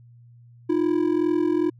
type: ring-modulated tone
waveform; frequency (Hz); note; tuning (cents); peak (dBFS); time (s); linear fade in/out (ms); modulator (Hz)
triangle; 329.6; E4; 0; -14; 0.69-1.7; 10; 21.2
effects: added 119 Hz sine -47 dBFS peak until 1.79 s